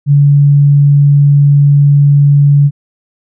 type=tone; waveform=sine; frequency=143.1 Hz; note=D3; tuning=45 cents flat; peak=-3 dBFS; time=0.06-2.71 s; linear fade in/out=50 ms; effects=none